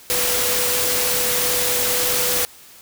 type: tone in noise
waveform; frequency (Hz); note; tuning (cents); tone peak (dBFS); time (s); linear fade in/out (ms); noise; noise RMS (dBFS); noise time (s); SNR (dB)
sine; 493.9; B4; 0; -27; 0.1-2.45; 0; white; -20; 0.1-2.45; -10
effects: white hiss -45 dBFS RMS until 2.81 s

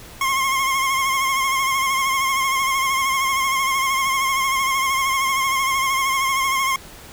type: tone with vibrato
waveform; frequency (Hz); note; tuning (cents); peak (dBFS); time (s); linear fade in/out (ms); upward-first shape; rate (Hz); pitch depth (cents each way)
25% pulse; 1073; C6; +43; -14; 0.21-6.76; 2; sine; 13; 43
effects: pink hiss -41 dBFS RMS until 7.12 s

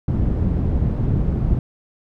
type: low-pass noise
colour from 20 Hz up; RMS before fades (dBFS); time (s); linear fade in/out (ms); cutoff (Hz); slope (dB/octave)
white; -19; 0.08-1.59; 2; 130; 12
effects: none

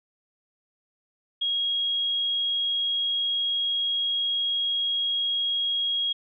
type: tone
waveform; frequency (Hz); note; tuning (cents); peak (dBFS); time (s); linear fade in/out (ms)
sine; 3287; G#7; -19; -23; 1.41-6.13; 10
effects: none

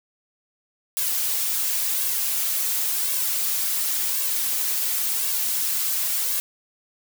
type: noise with flanger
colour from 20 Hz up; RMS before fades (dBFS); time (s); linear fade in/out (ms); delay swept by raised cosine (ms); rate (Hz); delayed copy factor
blue; -24; 0.97-6.4; 0; 1.8 to 5.5; 0.93; +0.85
effects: none

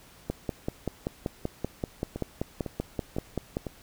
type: two click trains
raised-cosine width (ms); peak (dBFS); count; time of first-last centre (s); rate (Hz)
2; -20 / -15; 4 / 18; 2.16-3.668 / 0.3-3.569; 1.99 / 5.2
effects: pink hiss -54 dBFS RMS until 3.82 s

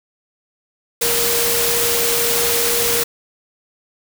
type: tone in noise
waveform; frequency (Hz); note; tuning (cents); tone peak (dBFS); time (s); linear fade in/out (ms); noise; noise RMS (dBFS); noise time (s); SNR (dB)
sine; 470.8; A#4; +17; -22; 1.01-3.04; 10; white; -18; 1.01-3.04; -7
effects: none

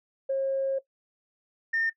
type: tone pair in turn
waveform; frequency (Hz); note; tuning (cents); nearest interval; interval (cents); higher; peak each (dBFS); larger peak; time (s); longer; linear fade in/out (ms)
sine; 540 / 1816.3; C#5 / A#6; -45 / -45; octave + major sixth; 2100; second; -23; neither; 0.29-0.79 / 1.73-1.9; first; 10
effects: noise-tail reverb RT60 0.1 s tail -18 dB re dry + tanh soft clip ceiling -19 dBFS

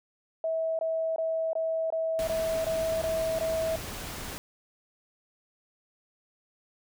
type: tone bursts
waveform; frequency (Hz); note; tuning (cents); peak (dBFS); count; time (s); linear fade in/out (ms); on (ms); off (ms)
sine; 648; E5; -30; -26; 9; 0.44-3.758; 2; 350; 21
type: noise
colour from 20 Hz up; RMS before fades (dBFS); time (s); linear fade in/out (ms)
pink; -38; 2.19-4.38; 0
effects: none

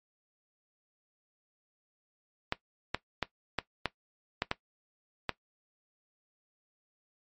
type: clicks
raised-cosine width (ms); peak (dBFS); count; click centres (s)
0.3; -12; 8; 2.524 / 2.946 / 3.227 / 3.587 / 3.857 / 4.421 / 4.514 / 5.293
effects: noise-tail reverb RT60 0.1 s tail -17 dB re dry + MP3 32 kbps

